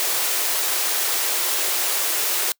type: high-pass noise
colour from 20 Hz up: white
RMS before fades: -22 dBFS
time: 0-2.52 s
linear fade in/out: 0 ms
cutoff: 320 Hz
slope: 96 dB/octave
effects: noise-tail reverb RT60 0.1 s tail -25 dB re dry